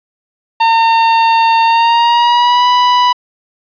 45% pulse tone with pitch glide, 910 to 986.6 Hz, A#5 to B5, -42 to -2 cents, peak -7 dBFS, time 0.6-3.13 s, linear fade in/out 10 ms, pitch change +140 cents, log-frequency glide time 1.63-2.67 s, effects resampled to 11025 Hz + 7-bit

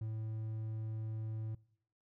triangle tone, 110 Hz, A2, in tune, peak -35 dBFS, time 0.01-1.55 s, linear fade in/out 5 ms, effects noise-tail reverb RT60 0.7 s tail -23 dB re dry

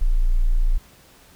sine tone, 29 Hz, A#0, 8 cents flat, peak -14 dBFS, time 0.01-0.78 s, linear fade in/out 10 ms, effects pink hiss -51 dBFS RMS until 1.35 s

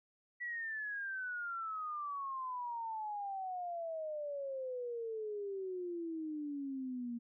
sine exponential sweep, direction down, 1958 to 233.3 Hz, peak -38 dBFS, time 0.4-7.19 s, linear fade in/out 20 ms, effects none

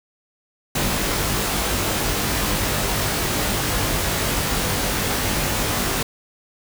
pink noise with comb filter, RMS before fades -22 dBFS, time 0.75-6.03 s, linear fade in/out 5 ms, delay 20 ms, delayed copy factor +0.9, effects none

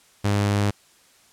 sawtooth tone, 102 Hz, G#2, 31 cents flat, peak -15 dBFS, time 0.24-0.71 s, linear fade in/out 10 ms, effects white hiss -56 dBFS RMS until 1.32 s + low-pass 10000 Hz 12 dB/octave

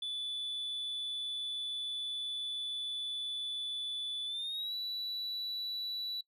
sine tone with pitch glide, 3473 to 3944 Hz, A7 to B7, -23 to -3 cents, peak -33 dBFS, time 0.02-6.21 s, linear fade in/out 5 ms, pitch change +220 cents, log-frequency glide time 4.26-4.74 s, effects noise-tail reverb RT60 0.1 s tail -23 dB re dry + tanh soft clip ceiling -34 dBFS

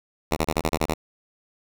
5% pulse tone bursts, 79.4 Hz, D#2, 36 cents sharp, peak -9 dBFS, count 8, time 0.31-0.939 s, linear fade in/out 10 ms, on 55 ms, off 27 ms, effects none

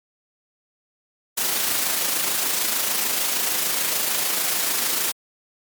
white noise with amplitude modulation, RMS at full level -21 dBFS, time 1.37-5.12 s, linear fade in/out 10 ms, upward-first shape sine, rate 26.7 Hz, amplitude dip 35%, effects high-pass 200 Hz 12 dB/octave + MP3 96 kbps

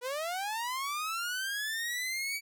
sawtooth linear sweep, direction up, 476.8 to 2298 Hz, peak -29 dBFS, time 0.01-2.41 s, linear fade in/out 50 ms, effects none

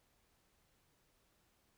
silence, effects pink hiss -75 dBFS RMS until 1.77 s

